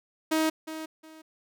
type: tone with echo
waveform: sawtooth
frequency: 316.2 Hz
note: D#4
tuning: 28 cents sharp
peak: -19 dBFS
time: 0.31-0.5 s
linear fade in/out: 10 ms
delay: 360 ms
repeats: 2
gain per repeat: -12 dB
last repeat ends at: 1.22 s
effects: none